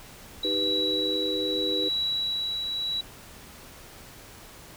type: tone with tremolo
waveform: sine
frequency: 3910 Hz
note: B7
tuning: 18 cents flat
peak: -24 dBFS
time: 0.43-3.01 s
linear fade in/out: 5 ms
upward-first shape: triangle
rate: 0.79 Hz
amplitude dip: 40%
type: chord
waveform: sine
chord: Eb augmented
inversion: none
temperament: equal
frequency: 311.1 / 392 / 493.9 Hz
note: Eb4 / G4 / B4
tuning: 0 / 0 / 0 cents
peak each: -32 dBFS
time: 0.44-1.89 s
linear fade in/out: 10 ms
effects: pink hiss -47 dBFS RMS until 4.76 s